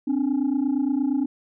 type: tone pair together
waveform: sine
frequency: 261.6 / 290.2 Hz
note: C4 / D4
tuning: 0 / -21 cents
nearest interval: major second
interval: 179 cents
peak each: -21 dBFS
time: 0.07-1.26 s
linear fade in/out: 10 ms
effects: tanh soft clip ceiling -17 dBFS